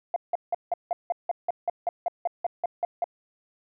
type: tone bursts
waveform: sine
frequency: 696 Hz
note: F5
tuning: 6 cents flat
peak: -21 dBFS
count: 16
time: 0.14-3.042 s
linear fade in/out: 2 ms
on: 22 ms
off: 170 ms
effects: tanh soft clip ceiling -17 dBFS